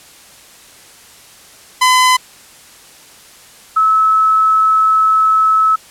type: tone pair in turn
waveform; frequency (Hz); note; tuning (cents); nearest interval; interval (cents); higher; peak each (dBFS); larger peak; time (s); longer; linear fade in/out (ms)
sawtooth / sine; 1014 / 1297.9; B5 / E6; +45 / -27; major third; 428; second; -4 / -8; first; 1.81-2.17 / 3.76-5.76; second; 10
effects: white hiss -41 dBFS RMS until 5.9 s + low-pass 11000 Hz 12 dB/octave